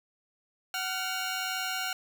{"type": "tone pair together", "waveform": "15% pulse", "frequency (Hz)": [749.2, 1396.9], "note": ["F#5", "F6"], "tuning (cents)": [21, 0], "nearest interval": "major seventh", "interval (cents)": 1079, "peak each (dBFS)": -27, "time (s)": [0.74, 1.93], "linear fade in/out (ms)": 2, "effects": []}